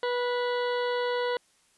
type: harmonic tone with a mistuned harmonic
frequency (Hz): 489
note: B4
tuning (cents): -17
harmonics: 1 / 2 / 3 / 4 / 6 / 7 / 8 / 9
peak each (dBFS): -27 / -33 / -37 / -39 / -43 / -44 / -45 / -46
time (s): 0.03-1.37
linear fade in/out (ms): 2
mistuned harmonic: 4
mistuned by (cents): +17
effects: white hiss -65 dBFS RMS until 1.77 s + resampled to 24000 Hz